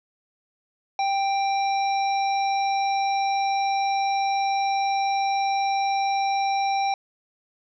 harmonic tone with a mistuned harmonic, 787 Hz, G5, 7 cents sharp, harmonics 1 / 3 / 5 / 7, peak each -21 / -32 / -37 / -37 dBFS, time 0.99-6.94 s, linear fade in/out 2 ms, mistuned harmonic 7, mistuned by +24 cents, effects none

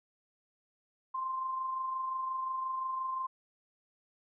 sine tone with amplitude modulation, 1046.5 Hz, C6, in tune, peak -31 dBFS, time 1.14-3.27 s, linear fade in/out 10 ms, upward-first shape sine, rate 25.7 Hz, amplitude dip 35%, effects none

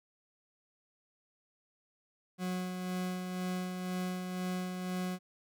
40% pulse tone with tremolo, 182.7 Hz, F#3, 22 cents flat, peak -32 dBFS, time 2.38-5.19 s, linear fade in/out 50 ms, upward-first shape sine, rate 2 Hz, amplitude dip 40%, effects none

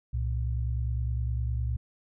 sine tone pair together, 65.41 / 115.24 Hz, C2 / A#2, 0 / -19 cents, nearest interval minor seventh, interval 981 cents, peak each -28 / -31 dBFS, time 0.13-1.77 s, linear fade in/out 10 ms, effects none

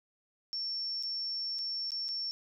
sine tone with dropouts, 5440 Hz, F8, 46 cents flat, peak -33 dBFS, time 0.53-2.31 s, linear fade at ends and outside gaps 0 ms, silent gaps 1.026-1.034 / 1.585-1.589 / 1.906-1.919 / 2.083-2.088 s, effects none

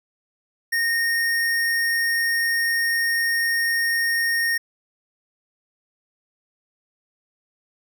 square tone, 1848 Hz, A#6, 16 cents flat, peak -20 dBFS, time 0.72-4.58 s, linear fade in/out 10 ms, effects none

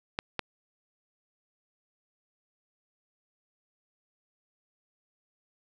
clicks, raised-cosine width 0.3 ms, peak -13 dBFS, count 2, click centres 0.189 / 0.393 s, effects none

